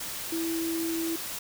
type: tone in noise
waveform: sine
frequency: 329.6 Hz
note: E4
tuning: in tune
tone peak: -28 dBFS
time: 0.32-1.16 s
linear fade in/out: 5 ms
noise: white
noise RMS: -36 dBFS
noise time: 0-1.39 s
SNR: +5 dB
effects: none